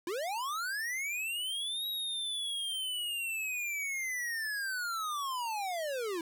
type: linear two-way sweep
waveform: square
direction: up then down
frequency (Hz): 319.5 to 3847 to 319.5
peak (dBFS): -34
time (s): 0.07-6.21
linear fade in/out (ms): 2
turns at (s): 1.87
effects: none